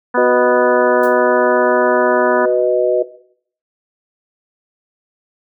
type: harmonic tone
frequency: 246.9 Hz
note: B3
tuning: in tune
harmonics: 1 / 2 / 3 / 4 / 5 / 6 / 7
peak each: -22 / -21 / -24 / -19 / -24 / -21 / -24 dBFS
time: 0.14-2.46 s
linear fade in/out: 10 ms
type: chord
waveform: sine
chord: B major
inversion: second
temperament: equal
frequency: 370 / 493.9 / 622.3 Hz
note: F#4 / B4 / D#5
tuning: 0 / 0 / 0 cents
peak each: -15 dBFS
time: 0.17-3.03 s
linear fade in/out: 10 ms
type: noise with exponential decay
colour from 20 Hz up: blue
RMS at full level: -32 dBFS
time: 1.03-1.2 s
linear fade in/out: 5 ms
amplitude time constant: 35 ms
effects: noise-tail reverb RT60 0.6 s tail -17 dB re dry